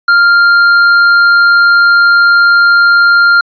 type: tone with hard clipping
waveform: triangle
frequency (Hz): 1396.9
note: F6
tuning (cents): 0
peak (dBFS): -5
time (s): 0.08-3.41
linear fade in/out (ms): 5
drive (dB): 9
effects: resampled to 11025 Hz